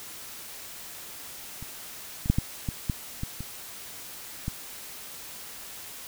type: clicks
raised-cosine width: 5 ms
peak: -27 / -21 / -7 / -11 / -16 / -13 / -18 / -23 / -17 dBFS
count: 9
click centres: 1.626 / 2.259 / 2.3 / 2.385 / 2.688 / 2.898 / 3.234 / 3.406 / 4.481 s
effects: white hiss -42 dBFS RMS until 6.07 s